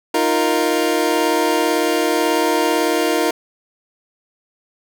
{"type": "chord", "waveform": "25% pulse", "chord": "Eb suspended second", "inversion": "none", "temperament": "equal", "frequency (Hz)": [311.1, 349.2, 466.2], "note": ["Eb4", "F4", "Bb4"], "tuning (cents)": [0, 0, 0], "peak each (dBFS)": -16, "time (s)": [0.14, 3.31], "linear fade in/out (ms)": 5, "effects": []}